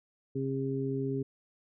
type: harmonic tone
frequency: 134.9 Hz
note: C#3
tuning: 47 cents flat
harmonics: 1 / 2 / 3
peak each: -34 / -34 / -34 dBFS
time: 0.35-1.23 s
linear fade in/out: 10 ms
effects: none